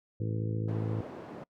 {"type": "harmonic tone", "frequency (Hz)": 54.6, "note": "A1", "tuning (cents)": -13, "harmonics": [2, 3, 4, 5, 6, 7, 8, 9], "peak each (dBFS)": [-31, -39, -42, -45, -41, -48, -45, -45], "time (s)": [0.2, 1.01], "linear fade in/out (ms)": 5}
{"type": "band-pass noise", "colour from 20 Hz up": "white", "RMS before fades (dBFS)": -44, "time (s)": [0.68, 1.44], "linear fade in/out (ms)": 5, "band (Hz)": [140, 560], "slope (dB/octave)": 12}
{"effects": ["noise-tail reverb RT60 0.1 s tail -26 dB re dry"]}